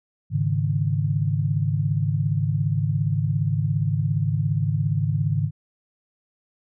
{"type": "chord", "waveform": "sine", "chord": "Ab suspended fourth", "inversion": "none", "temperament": "just", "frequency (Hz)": [103.83, 138.43, 155.74], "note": ["Ab2", "Db3", "Eb3"], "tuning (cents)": [0, -2, 2], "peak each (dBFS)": -24, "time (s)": [0.3, 5.51], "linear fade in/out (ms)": 50, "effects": []}